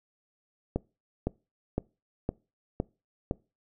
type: click train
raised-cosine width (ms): 2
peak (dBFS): -14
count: 6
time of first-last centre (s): 0.76-3.311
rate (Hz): 1.96
effects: noise-tail reverb RT60 0.3 s tail -24 dB re dry